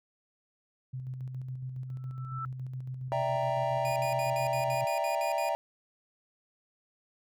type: tone with tremolo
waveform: sine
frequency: 128.9 Hz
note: C3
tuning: 26 cents flat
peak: -34 dBFS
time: 0.93-4.85 s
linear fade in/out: 10 ms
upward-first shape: square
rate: 7.2 Hz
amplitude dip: 35%
type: tone with exponential growth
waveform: sine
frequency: 1325 Hz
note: E6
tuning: 9 cents sharp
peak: -32 dBFS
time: 1.89-2.45 s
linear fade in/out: 1 ms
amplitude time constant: 120 ms
type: chord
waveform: triangle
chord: E half-diminished seventh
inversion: third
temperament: equal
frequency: 587.3 / 659.3 / 784 / 932.3 Hz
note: D5 / E5 / G5 / Bb5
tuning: 0 / 0 / 0 / 0 cents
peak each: -32 / -30 / -32 / -32 dBFS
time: 3.12-5.55 s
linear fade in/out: 0 ms
type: tone bursts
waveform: sawtooth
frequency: 2441 Hz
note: D#7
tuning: 34 cents flat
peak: -35 dBFS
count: 10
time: 3.85-5.49 s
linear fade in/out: 0 ms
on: 110 ms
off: 60 ms
effects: none